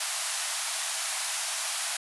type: band-pass noise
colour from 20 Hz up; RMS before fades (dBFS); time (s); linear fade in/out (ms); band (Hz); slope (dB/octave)
white; -32; 0-1.97; 5; 620 to 11000; 96
effects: none